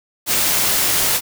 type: noise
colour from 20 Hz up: white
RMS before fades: -17 dBFS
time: 0.26-1.21 s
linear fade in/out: 50 ms
effects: none